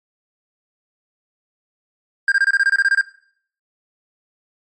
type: tone bursts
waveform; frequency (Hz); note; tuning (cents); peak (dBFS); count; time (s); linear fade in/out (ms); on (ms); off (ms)
triangle; 1600; G6; +35; -10; 12; 2.28-3.012; 2; 39; 24
effects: noise-tail reverb RT60 0.6 s tail -19 dB re dry + MP3 48 kbps